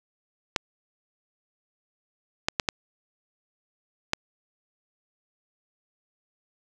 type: clicks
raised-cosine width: 0.2 ms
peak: -5 dBFS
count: 5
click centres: 0.562 / 2.485 / 2.598 / 2.688 / 4.134 s
effects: none